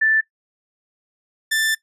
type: tone pair in turn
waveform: sine / sawtooth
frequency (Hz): 1763 / 1769.6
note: A6 / A6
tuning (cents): +3 / +9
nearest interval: unison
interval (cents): 6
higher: second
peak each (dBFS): -14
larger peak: neither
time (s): 0.01-0.21 / 1.51-1.75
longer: second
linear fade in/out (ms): 10
effects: noise-tail reverb RT60 0.1 s tail -18 dB re dry + resampled to 32000 Hz